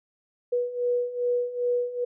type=beating tone pair; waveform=sine; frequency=486.3 / 488.8 Hz; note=B4 / B4; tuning=-27 / -18 cents; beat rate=2.5 Hz; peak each=-29 / -25 dBFS; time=0.52-2.05 s; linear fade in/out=10 ms; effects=none